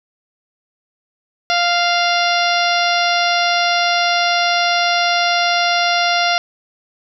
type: harmonic tone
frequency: 697 Hz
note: F5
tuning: 4 cents flat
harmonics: 1 / 2 / 3 / 4 / 5 / 6 / 7 / 8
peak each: -17 / -20 / -22 / -23 / -24 / -25 / -25 / -26 dBFS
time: 1.5-6.38 s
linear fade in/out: 0 ms
effects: none